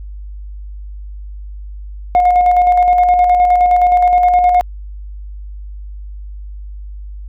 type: tone with tremolo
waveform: sine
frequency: 718 Hz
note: F5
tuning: 48 cents sharp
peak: -4 dBFS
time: 2.15-4.61 s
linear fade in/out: 0 ms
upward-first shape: square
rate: 9.6 Hz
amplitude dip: 40%
effects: tanh soft clip ceiling -5 dBFS + added 50 Hz sine -26 dBFS peak until 7.28 s